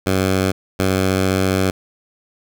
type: tone pair in turn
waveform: 10% pulse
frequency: 94.7 / 94.7 Hz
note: F#2 / F#2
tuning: +41 / +41 cents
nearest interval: unison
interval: 0 cents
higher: neither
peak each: -7 dBFS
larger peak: neither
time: 0.06-0.52 / 0.79-1.71 s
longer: second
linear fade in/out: 10 ms
effects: none